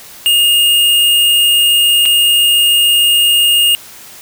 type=tone with dropouts; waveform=square; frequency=2839 Hz; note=F7; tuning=28 cents sharp; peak=-8 dBFS; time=0.26-3.75 s; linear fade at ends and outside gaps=0 ms; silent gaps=2.055-2.059 s; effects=white hiss -35 dBFS RMS until 4.21 s